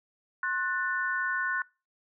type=chord; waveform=sine; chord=F# diminished; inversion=second; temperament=just; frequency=1065.6 / 1480 / 1776 Hz; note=C6 / F#6 / A6; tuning=+31 / 0 / +16 cents; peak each=-34 / -29 / -34 dBFS; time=0.43-1.62 s; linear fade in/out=2 ms; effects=noise-tail reverb RT60 0.3 s tail -24 dB re dry